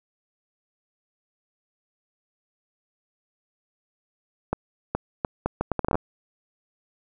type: accelerating click train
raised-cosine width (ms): 1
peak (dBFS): -9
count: 13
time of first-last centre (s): 4.53-5.955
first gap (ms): 420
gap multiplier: 0.71
effects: none